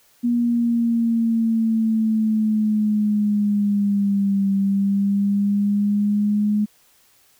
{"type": "exponential two-way sweep", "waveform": "sine", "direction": "down then up", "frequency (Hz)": [240, 196, 210], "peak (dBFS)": -16, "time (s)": [0.23, 6.66], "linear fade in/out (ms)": 20, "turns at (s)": 4.52, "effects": ["white hiss -57 dBFS RMS until 7.39 s"]}